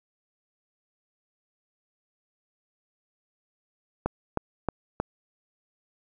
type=click train; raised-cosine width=1 ms; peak=-11 dBFS; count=4; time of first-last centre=4.06-5 s; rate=3.19 Hz; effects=none